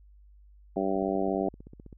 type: harmonic tone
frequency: 96.8 Hz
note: G2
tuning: 21 cents flat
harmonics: 2 / 3 / 4 / 5 / 6 / 7 / 8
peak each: -33 / -32 / -31 / -37 / -35 / -33 / -37 dBFS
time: 0.76-1.49 s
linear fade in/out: 5 ms
type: click train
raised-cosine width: 3 ms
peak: -33 dBFS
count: 16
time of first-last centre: 0.96-1.928 s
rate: 15.5 Hz
effects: added 50 Hz sine -52 dBFS peak until 1.97 s